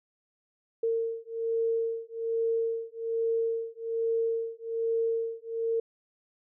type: beating tone pair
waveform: sine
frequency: 455.6 / 456.8 Hz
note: A#4 / A#4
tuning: -40 / -35 cents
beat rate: 1.2 Hz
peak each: -30 dBFS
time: 0.83-5.8 s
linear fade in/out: 5 ms
effects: none